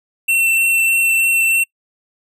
square tone with vibrato, 2700 Hz, E7, 41 cents sharp, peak -13 dBFS, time 0.28-1.64 s, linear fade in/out 10 ms, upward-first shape sine, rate 3.2 Hz, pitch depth 9 cents each way, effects noise-tail reverb RT60 0.1 s tail -25 dB re dry

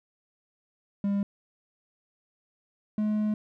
triangle tone pair in turn, 200.5 / 212.4 Hz, G3 / G#3, +39 / +39 cents, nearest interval minor second, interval 100 cents, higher second, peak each -22 dBFS, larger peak neither, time 1.04-1.23 / 2.98-3.34 s, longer second, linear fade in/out 2 ms, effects none

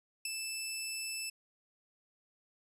15% pulse tone with ADSR envelope, 2637 Hz, E7, in tune, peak -25 dBFS, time 0.25-1.3 s, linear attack 4 ms, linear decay 11 ms, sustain -5 dB, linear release 8 ms, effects resampled to 32000 Hz

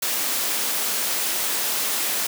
white high-pass noise, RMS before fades -24 dBFS, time 0.02-2.27 s, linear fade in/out 5 ms, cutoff 240 Hz, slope 12 dB/octave, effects none

